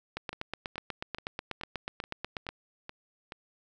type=two click trains; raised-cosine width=0.3 ms; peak=-24 / -18 dBFS; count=8 / 20; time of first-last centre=0.33-3.321 / 0.17-2.49 s; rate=2.34 / 8.19 Hz; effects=none